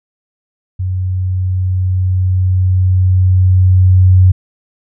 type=tone with level ramp; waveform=sine; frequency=92.5 Hz; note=F#2; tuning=in tune; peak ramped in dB=-14 to -3 dBFS; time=0.79-4.32 s; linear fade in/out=10 ms; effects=none